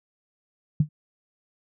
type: tone with exponential decay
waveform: sine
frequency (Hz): 150.8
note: D3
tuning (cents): +46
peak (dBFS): -12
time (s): 0.8-0.89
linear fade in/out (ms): 5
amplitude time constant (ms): 18
effects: none